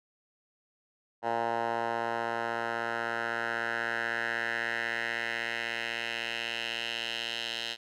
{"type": "tone with band-pass filter sweep", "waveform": "10% pulse", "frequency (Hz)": 116.2, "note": "A#2", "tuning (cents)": -5, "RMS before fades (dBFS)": -33, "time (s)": [1.22, 7.77], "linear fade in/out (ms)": 50, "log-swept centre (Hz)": [900, 3400], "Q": 2.8, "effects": []}